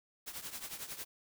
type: noise with tremolo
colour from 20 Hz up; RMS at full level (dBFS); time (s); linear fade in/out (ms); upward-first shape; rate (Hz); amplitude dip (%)
white; -41; 0.26-1.05; 20; triangle; 11; 80
effects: none